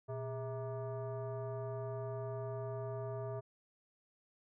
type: tone with frequency modulation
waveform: sine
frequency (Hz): 120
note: B2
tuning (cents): -49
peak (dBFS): -38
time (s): 0.08-3.41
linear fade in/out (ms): 20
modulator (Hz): 530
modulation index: 1.2
effects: none